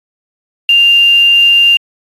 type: tone with quantisation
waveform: sine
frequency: 2794 Hz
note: F7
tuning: in tune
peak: -4 dBFS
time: 0.69-1.77 s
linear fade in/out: 2 ms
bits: 5
effects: AAC 32 kbps